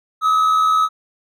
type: tone pair together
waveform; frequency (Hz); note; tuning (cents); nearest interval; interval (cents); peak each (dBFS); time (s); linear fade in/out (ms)
triangle; 1200 / 1279.8; D6 / D#6; +37 / +48; minor second; 111; -21 / -11; 0.21-0.89; 50
effects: none